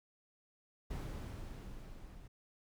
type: noise with level ramp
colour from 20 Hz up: brown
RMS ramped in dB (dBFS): -40 to -54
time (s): 0.9-2.28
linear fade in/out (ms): 10
effects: none